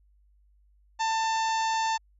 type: harmonic tone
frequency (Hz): 892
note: A5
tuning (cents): +23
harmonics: 1 / 2 / 3 / 4 / 5 / 6 / 7 / 8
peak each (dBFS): -25 / -35 / -39 / -40 / -40 / -43 / -42 / -44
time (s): 0.99-1.98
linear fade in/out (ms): 20
effects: added 50 Hz sine -59 dBFS peak until 2.19 s